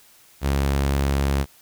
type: tone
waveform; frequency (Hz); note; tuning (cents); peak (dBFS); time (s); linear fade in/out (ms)
sawtooth; 69.3; C#2; 0; -15; 0.41-1.46; 50
effects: white hiss -53 dBFS RMS until 1.61 s